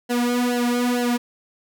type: tone with flanger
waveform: sawtooth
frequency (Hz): 243.5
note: B3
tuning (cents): -24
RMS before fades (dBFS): -21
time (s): 0.09-1.18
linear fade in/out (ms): 20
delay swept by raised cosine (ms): 0.83 to 3.03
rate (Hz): 2.2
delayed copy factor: -1
effects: none